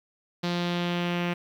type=tone with low-pass filter sweep; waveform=sawtooth; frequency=174.61 Hz; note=F3; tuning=in tune; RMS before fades=-28 dBFS; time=0.43-1.34 s; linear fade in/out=10 ms; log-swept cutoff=4200 to 2600 Hz; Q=2.7; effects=9-bit